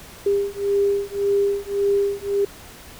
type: beating tone pair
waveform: sine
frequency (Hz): 400.1 / 401.9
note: G4 / G4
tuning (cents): +35 / +43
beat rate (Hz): 1.8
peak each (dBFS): -21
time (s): 0.26-2.45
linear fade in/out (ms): 5
effects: pink hiss -42 dBFS RMS until 2.99 s